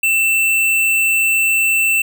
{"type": "tone", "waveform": "square", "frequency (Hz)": 2673, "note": "E7", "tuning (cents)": 23, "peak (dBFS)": -13, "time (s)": [0.03, 2.02], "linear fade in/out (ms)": 5, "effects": []}